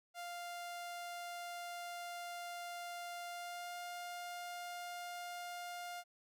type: tone with pitch glide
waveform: sawtooth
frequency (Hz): 698.5 to 704.6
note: F5 to F5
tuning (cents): 0 to +15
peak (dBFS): -40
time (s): 0.14-6.04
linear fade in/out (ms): 50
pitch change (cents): +15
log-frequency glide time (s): 3.28-3.77
effects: none